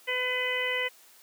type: harmonic tone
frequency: 503 Hz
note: B4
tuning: 32 cents sharp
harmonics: 1 / 2 / 3 / 4 / 5 / 6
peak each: -33 / -39 / -41 / -29 / -36 / -35 dBFS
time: 0.07-0.89 s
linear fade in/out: 20 ms
effects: white hiss -56 dBFS RMS until 1.22 s + high-pass 300 Hz 12 dB/octave